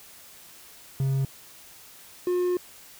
triangle tone pair in turn, 135 / 358.4 Hz, C#3 / F4, -45 / +45 cents, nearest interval octave + perfect fourth, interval 1690 cents, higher second, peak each -20 dBFS, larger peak neither, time 1-1.25 / 2.27-2.57 s, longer second, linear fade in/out 2 ms, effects white hiss -49 dBFS RMS until 2.99 s

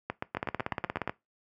two click trains, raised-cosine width 0.5 ms, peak -16 / -15 dBFS, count 9 / 13, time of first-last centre 0.1-1.095 / 0.37-1.076 s, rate 8.04 / 17 Hz, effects noise-tail reverb RT60 0.2 s tail -20 dB re dry + high-pass 80 Hz 12 dB/octave

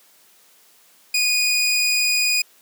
20% pulse tone, 2469 Hz, D#7, 14 cents flat, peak -12 dBFS, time 1.14-2.42 s, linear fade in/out 5 ms, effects white hiss -54 dBFS RMS until 2.61 s + high-pass 200 Hz 12 dB/octave

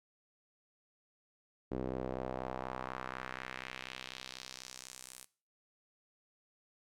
sawtooth tone with band-pass filter sweep, 64.1 Hz, C2, 35 cents flat, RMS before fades -43 dBFS, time 1.71-5.25 s, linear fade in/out 10 ms, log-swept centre 360 to 10000 Hz, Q 1.5, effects noise-tail reverb RT60 0.4 s tail -20 dB re dry

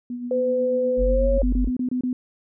sine tone with tremolo, 244.1 Hz, B3, 20 cents flat, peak -26 dBFS, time 0.1-1.38 s, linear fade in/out 2 ms, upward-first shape sine, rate 8.1 Hz, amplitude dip 45%
sine tone with pitch glide, 507 to 546.5 Hz, B4 to C#5, +45 to -25 cents, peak -19 dBFS, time 0.31-1.42 s, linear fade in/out 2 ms, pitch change +130 cents, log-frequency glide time 1.04-1.28 s
sine tone, 46.99 Hz, F#1, 28 cents sharp, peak -19 dBFS, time 0.97-1.71 s, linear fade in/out 50 ms
sine tone bursts, 251.4 Hz, B3, 31 cents sharp, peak -21 dBFS, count 6, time 1.43-2.13 s, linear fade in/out 2 ms, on 95 ms, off 26 ms
effects none

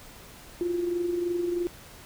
sine tone with amplitude modulation, 349.2 Hz, F4, in tune, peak -23 dBFS, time 0.61-1.67 s, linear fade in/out 0 ms, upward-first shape sine, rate 23.1 Hz, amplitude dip 50%, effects pink hiss -48 dBFS RMS until 2.05 s

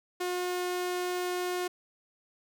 sawtooth tone, 359.7 Hz, F#4, 49 cents flat, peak -26 dBFS, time 0.2-1.68 s, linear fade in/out 10 ms, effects none

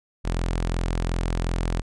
sawtooth tone, 42.75 Hz, F1, 36 cents flat, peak -19 dBFS, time 0.24-1.82 s, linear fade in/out 20 ms, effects resampled to 22050 Hz

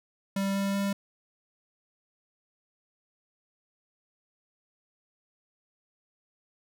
square tone with pitch steps, 196.1 / 197.35 / 198.61 Hz, G3 / G3 / G3, +1 / +12 / +23 cents, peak -27 dBFS, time 0.36-0.93 s, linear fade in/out 5 ms, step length 190 ms, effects none

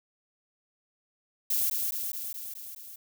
violet noise with echo, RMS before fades -27 dBFS, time 1.5-1.7 s, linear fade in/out 5 ms, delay 210 ms, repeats 6, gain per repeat -3 dB, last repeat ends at 2.96 s, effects none

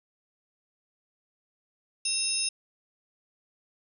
sine tone cluster, 2706 / 3755 / 5230 / 6280 / 9590 Hz, E7 / A#7 / E8 / G8 / D9, +45 / +12 / -15 / +2 / +35 cents, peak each -36 / -38 / -30 / -38 / -29 dBFS, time 2.05-2.49 s, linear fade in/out 5 ms, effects none

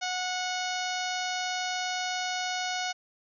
harmonic tone, 733 Hz, F#5, 16 cents flat, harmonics 1 / 2 / 3 / 4 / 5 / 6 / 7 / 8 / 9, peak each -33 / -36 / -38 / -39 / -40 / -41 / -41 / -42 / -43 dBFS, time 0.01-2.93 s, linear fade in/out 20 ms, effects none

